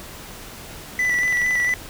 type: tone with vibrato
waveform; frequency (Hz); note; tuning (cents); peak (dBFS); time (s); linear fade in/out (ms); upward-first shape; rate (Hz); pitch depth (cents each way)
triangle; 1975.5; B6; 0; -16; 0.99-1.74; 2; square; 4.4; 18
type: click train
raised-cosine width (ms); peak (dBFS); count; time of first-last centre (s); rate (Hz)
0.3; -17; 16; 1.05-1.738; 21.8
effects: pink hiss -38 dBFS RMS until 1.89 s